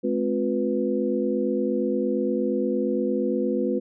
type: tone cluster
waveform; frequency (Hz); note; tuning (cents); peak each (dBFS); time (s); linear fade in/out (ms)
sine; 213.3 / 261.9 / 355.9 / 494.3; G#3 / C4 / F4 / B4; +46 / +2 / +33 / +1; -27; 0.03-3.8; 20
effects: none